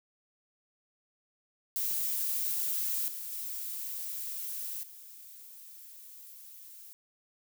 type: noise with level steps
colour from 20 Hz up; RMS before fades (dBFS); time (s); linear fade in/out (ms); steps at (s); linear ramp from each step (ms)
violet; -32 / -40 / -38 / -50; 1.76-6.93; 0; 3.08 / 3.32 / 4.83; 2
effects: none